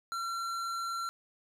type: tone with hard clipping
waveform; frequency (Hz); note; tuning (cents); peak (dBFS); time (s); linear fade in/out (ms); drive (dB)
sine; 1362; F6; -44; -35; 0.12-1.09; 0; 13
effects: none